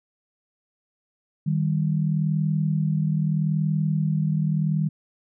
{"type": "tone pair together", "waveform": "sine", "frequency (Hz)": [155.56, 196.36], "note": ["D#3", "G3"], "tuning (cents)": [0, 3], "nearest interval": "major third", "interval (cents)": 403, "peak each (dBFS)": [-21, -26], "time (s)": [1.46, 4.89], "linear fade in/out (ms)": 10, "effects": []}